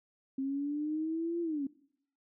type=linear two-way sweep; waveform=sine; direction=up then down; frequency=265.9 to 344.6 to 265.9 Hz; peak=-31 dBFS; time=0.38-1.67 s; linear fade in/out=5 ms; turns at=1.41 s; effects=noise-tail reverb RT60 0.7 s tail -22 dB re dry